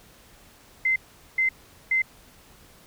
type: tone bursts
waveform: sine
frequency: 2070 Hz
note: C7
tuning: 19 cents flat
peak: -19 dBFS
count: 3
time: 0.85-2.02 s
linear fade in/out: 5 ms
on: 110 ms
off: 420 ms
effects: pink hiss -53 dBFS RMS until 2.86 s